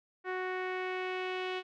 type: tone with low-pass filter sweep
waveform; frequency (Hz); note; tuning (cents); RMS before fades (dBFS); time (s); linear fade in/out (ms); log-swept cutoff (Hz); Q
sawtooth; 369.7; F#4; -1; -36; 0.24-1.63; 50; 1800 to 3000; 2.5
effects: none